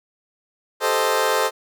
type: chord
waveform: 20% pulse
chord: A half-diminished seventh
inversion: third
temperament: equal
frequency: 392 / 440 / 523.3 / 622.3 Hz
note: G4 / A4 / C5 / Eb5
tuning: 0 / 0 / 0 / 0 cents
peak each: -23 / -17 / -17 / -20 dBFS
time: 0.8-1.51 s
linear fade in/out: 50 ms
effects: none